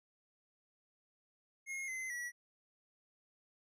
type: tone with pitch steps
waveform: square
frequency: 2152 / 2055 / 1935 Hz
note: C7 / C7 / B6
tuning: +48 / -32 / -36 cents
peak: -40 dBFS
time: 1.66-2.32 s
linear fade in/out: 50 ms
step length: 220 ms
effects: low-pass 12000 Hz 12 dB/octave